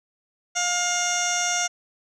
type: tone with low-pass filter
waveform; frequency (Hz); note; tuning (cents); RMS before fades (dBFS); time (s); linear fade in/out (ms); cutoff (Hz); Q
15% pulse; 709; F5; +26; -24; 0.55-1.68; 20; 6000; 9.4
effects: none